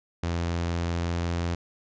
sawtooth tone with pitch glide, 85.1 to 85.74 Hz, F2 to F2, -44 to -31 cents, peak -22 dBFS, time 0.23-1.55 s, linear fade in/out 5 ms, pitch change +13 cents, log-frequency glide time 0.36-1.42 s, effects resampled to 16000 Hz

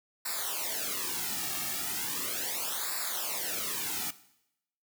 white noise with flanger, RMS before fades -34 dBFS, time 0.25-4.11 s, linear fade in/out 10 ms, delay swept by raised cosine 0.32 to 2.02 ms, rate 0.37 Hz, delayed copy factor -1, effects noise-tail reverb RT60 0.8 s tail -17 dB re dry

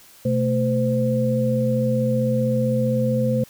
sine tone cluster, 126.3 / 221.8 / 514 Hz, B2 / A3 / C5, +39 / +14 / -31 cents, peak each -22 dBFS, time 0.25-3.44 s, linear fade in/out 5 ms, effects white hiss -49 dBFS RMS until 3.49 s

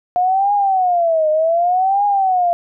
sine tone with vibrato, 710 Hz, F5, 28 cents sharp, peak -12 dBFS, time 0.16-2.53 s, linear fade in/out 0 ms, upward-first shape triangle, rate 0.66 Hz, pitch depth 260 cents each way, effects none

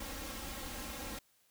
pink noise with comb filter, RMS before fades -43 dBFS, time 0-1.19 s, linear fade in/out 5 ms, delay 3.7 ms, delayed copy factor +0.95, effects white hiss -71 dBFS RMS until 1.5 s

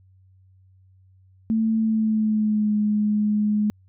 sine tone with pitch glide, 222.1 to 210.1 Hz, A3 to G#3, +16 to +20 cents, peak -18 dBFS, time 1.5-3.7 s, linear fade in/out 0 ms, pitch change -96 cents, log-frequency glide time 1.77-2.75 s, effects added 94 Hz sine -52 dBFS peak until 3.88 s

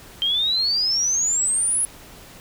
sine exponential sweep, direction up, 3136 to 10700 Hz, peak -18 dBFS, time 0.22-1.85 s, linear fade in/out 0 ms, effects pink hiss -44 dBFS RMS until 2.4 s

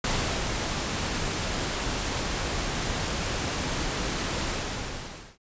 pink noise with ADSR envelope, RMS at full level -26 dBFS, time 0.04-5.38 s, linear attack 4 ms, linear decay 430 ms, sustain -3 dB, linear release 920 ms, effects resampled to 16000 Hz

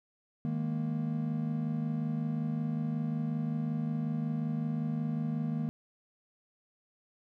triangle chord, D# suspended fourth, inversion none, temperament equal with one note detuned, 156.01 / 207.7 / 233.1 Hz, D#3 / G#3 / A#3, +5 / 0 / 0 cents, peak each -31 / -37 / -32 dBFS, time 0.45-5.69 s, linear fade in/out 0 ms, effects none

